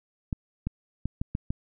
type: clicks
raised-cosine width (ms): 5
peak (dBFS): -16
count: 6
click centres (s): 0.328 / 0.67 / 1.056 / 1.215 / 1.351 / 1.505
effects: none